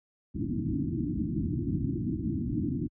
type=low-pass noise; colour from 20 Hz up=white; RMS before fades=-30 dBFS; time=0.34-2.88 s; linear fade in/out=20 ms; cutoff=330 Hz; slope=96 dB/octave; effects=high-pass 60 Hz 12 dB/octave